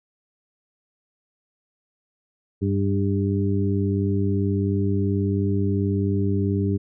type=harmonic tone with a mistuned harmonic; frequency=98.5 Hz; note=G2; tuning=9 cents sharp; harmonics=1 / 2 / 3 / 4; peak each=-22 / -25 / -27 / -28 dBFS; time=2.61-6.78 s; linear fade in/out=20 ms; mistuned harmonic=4; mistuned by=+19 cents; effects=none